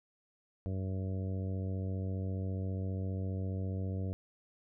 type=harmonic tone; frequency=94.8 Hz; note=F#2; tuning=43 cents sharp; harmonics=1 / 2 / 3 / 4 / 5 / 6 / 7; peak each=-34 / -41 / -46 / -50 / -48 / -52 / -54 dBFS; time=0.66-4.13 s; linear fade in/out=0 ms; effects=none